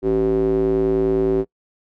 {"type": "tone with band-pass filter", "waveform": "square", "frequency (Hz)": 54.8, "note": "A1", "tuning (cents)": -6, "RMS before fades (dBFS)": -18, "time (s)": [0.02, 1.45], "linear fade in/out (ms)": 50, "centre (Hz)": 360, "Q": 7.1, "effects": ["noise-tail reverb RT60 0.1 s tail -22 dB re dry"]}